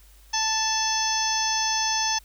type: harmonic tone with a mistuned harmonic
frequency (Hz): 880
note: A5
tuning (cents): 0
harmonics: 1 / 2 / 3 / 4 / 5 / 6 / 7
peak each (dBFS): -27 / -32 / -35 / -33 / -35 / -28 / -27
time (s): 0.33-2.19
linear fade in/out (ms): 10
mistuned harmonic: 4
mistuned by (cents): -63
effects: added 50 Hz sine -50 dBFS peak until 2.24 s + white hiss -57 dBFS RMS until 2.24 s